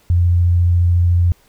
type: tone with vibrato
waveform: sine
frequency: 87.31 Hz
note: F2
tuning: in tune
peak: -10 dBFS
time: 0.1-1.32 s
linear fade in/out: 0 ms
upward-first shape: square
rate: 14 Hz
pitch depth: 8 cents each way
effects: pink hiss -54 dBFS RMS until 1.48 s